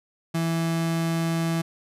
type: tone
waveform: 35% pulse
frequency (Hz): 165.2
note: E3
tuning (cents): +4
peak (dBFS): -21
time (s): 0.34-1.62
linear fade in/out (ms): 10
effects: resampled to 32000 Hz